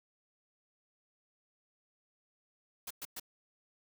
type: noise bursts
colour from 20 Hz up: white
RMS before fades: -42 dBFS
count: 3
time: 2.87-3.198 s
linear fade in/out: 5 ms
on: 36 ms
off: 110 ms
effects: none